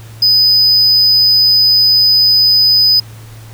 triangle tone, 4998 Hz, D#8, 7 cents sharp, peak -5 dBFS, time 0.22-3 s, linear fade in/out 5 ms, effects added 111 Hz sine -31 dBFS peak until 3.53 s + pink hiss -40 dBFS RMS until 3.53 s

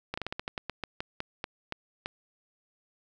slowing click train, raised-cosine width 0.3 ms, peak -17 dBFS, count 15, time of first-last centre 0.14-2.059 s, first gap 35 ms, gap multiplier 1.19, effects none

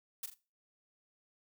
blue noise with echo, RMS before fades -39 dBFS, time 0.23-0.26 s, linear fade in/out 5 ms, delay 41 ms, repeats 2, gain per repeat -8 dB, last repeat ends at 0.342 s, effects noise-tail reverb RT60 0.3 s tail -17 dB re dry

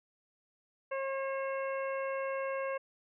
harmonic tone, 540 Hz, C#5, 45 cents flat, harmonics 1 / 2 / 3 / 4 / 5, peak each -34 / -40 / -44 / -46 / -48 dBFS, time 0.91-2.78 s, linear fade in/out 10 ms, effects none

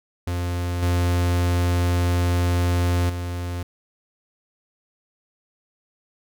45% pulse tone with level steps, 88 Hz, F2, 14 cents sharp, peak -23 / -18 / -26 dBFS, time 0.27-3.63 s, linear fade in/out 5 ms, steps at 0.82 / 3.09 s, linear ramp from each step 10 ms, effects none

